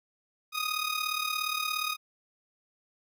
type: tone with amplitude modulation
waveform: 15% pulse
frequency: 1244.5 Hz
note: D#6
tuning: in tune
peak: -20 dBFS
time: 0.52-1.97 s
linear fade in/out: 50 ms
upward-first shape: sine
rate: 37.1 Hz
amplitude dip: 70%
effects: none